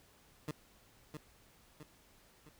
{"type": "tone with echo", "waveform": "20% pulse", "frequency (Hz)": 151.6, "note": "D#3", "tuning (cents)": -45, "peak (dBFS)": -32, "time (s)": [0.48, 0.51], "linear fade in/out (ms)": 2, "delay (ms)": 660, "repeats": 3, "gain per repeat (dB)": -6, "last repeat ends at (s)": 2.49, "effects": ["pink hiss -65 dBFS RMS until 2.59 s"]}